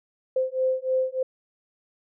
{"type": "beating tone pair", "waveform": "sine", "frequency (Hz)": [517, 520.3], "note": ["C5", "C5"], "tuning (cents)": [-21, -10], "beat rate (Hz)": 3.3, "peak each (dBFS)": -25, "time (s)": [0.36, 1.23], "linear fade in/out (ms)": 5, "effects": []}